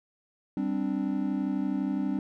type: chord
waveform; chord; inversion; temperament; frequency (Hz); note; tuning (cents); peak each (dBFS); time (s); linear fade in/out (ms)
triangle; G suspended fourth; none; equal; 196 / 261.6 / 293.7; G3 / C4 / D4; 0 / 0 / 0; -29; 0.57-2.19; 2
effects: none